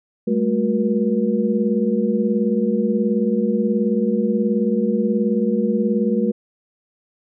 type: tone cluster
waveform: sine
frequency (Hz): 200.7 / 219.3 / 364.7 / 478.1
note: G3 / A3 / F#4 / A#4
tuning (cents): +41 / -6 / -25 / +44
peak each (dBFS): -22 / -19 / -25 / -23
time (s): 0.27-6.32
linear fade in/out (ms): 10
effects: none